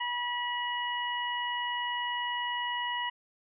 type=harmonic tone; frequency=970 Hz; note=B5; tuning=31 cents flat; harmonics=1 / 2 / 3; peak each=-33 / -35 / -36 dBFS; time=0-3.1 s; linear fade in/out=10 ms; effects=none